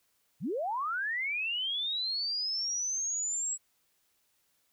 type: linear sweep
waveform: sine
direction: up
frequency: 111.4 to 7770 Hz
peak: -30 dBFS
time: 0.4-3.58 s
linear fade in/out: 50 ms
effects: white hiss -73 dBFS RMS until 4.72 s